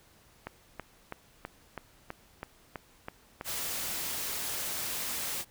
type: click train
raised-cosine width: 0.5 ms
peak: -22 dBFS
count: 10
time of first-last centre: 0.47-3.411 s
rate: 3.06 Hz
type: noise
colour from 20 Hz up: white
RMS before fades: -35 dBFS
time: 3.44-5.45 s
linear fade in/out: 50 ms
effects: pink hiss -61 dBFS RMS until 5.5 s